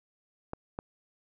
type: clicks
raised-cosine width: 1 ms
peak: -21 dBFS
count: 2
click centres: 0.534 / 0.789 s
effects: none